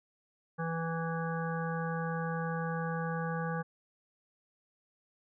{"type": "harmonic tone", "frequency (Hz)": 164.81, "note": "E3", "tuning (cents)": 0, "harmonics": [1, 3, 5, 7, 9, 10], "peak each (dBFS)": [-34, -39, -41, -42, -44, -44], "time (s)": [0.58, 3.63], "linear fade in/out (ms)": 20, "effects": []}